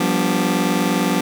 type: chord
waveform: sawtooth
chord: G dominant seventh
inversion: third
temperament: just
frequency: 176.4 / 196 / 245 / 294 Hz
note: F3 / G3 / B3 / D4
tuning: +18 / 0 / -14 / +2 cents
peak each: -18 dBFS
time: 0-1.21 s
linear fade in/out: 5 ms
effects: none